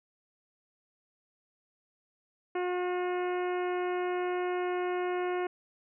harmonic tone, 359.8 Hz, F#4, 48 cents flat, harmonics 1 / 2 / 3 / 4 / 5 / 6 / 7 / 8, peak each -30 / -36 / -41 / -43 / -46 / -46 / -50 / -53 dBFS, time 2.55-5.47 s, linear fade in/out 5 ms, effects none

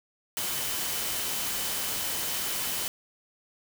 sine tone in noise, 3036 Hz, F#7, 44 cents sharp, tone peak -42 dBFS, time 0.37-2.88 s, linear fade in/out 0 ms, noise white, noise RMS -31 dBFS, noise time 0.37-2.88 s, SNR -14 dB, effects none

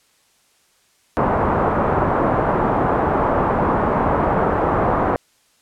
white low-pass noise, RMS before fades -18 dBFS, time 1.17-5.16 s, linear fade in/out 0 ms, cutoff 1100 Hz, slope 24 dB/octave, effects white hiss -59 dBFS RMS until 5.61 s + low-pass 10000 Hz 12 dB/octave

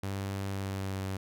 sawtooth tone with pitch glide, 98 to 95.98 Hz, G2 to G2, 0 to -36 cents, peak -29 dBFS, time 0.03-1.17 s, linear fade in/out 5 ms, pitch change -36 cents, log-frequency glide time 0.47-1.03 s, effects none

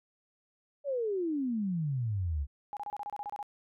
sine exponential sweep, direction down, 587.3 to 66.2 Hz, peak -29 dBFS, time 0.84-2.47 s, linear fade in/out 50 ms
sine tone bursts, 824 Hz, G#5, 14 cents flat, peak -35 dBFS, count 11, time 2.73-3.428 s, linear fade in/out 0 ms, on 38 ms, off 28 ms
effects none

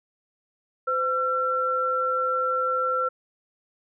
sine tone pair together, 511.5 / 1353 Hz, C5 / E6, -39 / +45 cents, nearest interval octave + perfect fourth, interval 1684 cents, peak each -27 / -23 dBFS, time 0.87-3.09 s, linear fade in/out 10 ms, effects none

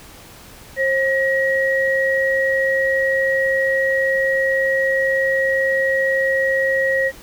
sine tone pair together, 534.2 / 1901 Hz, C5 / A#6, +36 / +33 cents, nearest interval octave + minor seventh, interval 2197 cents, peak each -18 dBFS, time 0.76-7.12 s, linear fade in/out 50 ms, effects pink hiss -42 dBFS RMS until 7.22 s

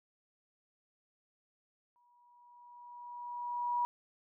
sine tone with exponential growth, 966 Hz, B5, 39 cents flat, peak -28 dBFS, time 1.96-3.85 s, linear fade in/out 0 ms, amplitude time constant 410 ms, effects none

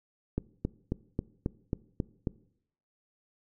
click train, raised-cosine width 3 ms, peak -16 dBFS, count 8, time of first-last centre 0.38-2.272 s, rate 3.7 Hz, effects noise-tail reverb RT60 0.7 s tail -21 dB re dry

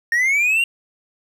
triangle linear sweep, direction up, 1831 to 2802 Hz, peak -13 dBFS, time 0.12-0.64 s, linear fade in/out 2 ms, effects none

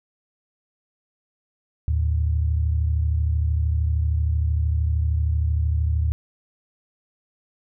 sine tone pair together, 76.97 / 110 Hz, D#2 / A2, -18 / 0 cents, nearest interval tritone, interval 618 cents, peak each -19 / -26 dBFS, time 1.88-6.12 s, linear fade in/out 0 ms, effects none

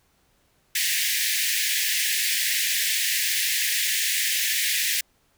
pink high-pass noise, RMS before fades -24 dBFS, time 0.75-5.01 s, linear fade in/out 5 ms, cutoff 1700 Hz, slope 96 dB/octave, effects pink hiss -65 dBFS RMS until 5.37 s

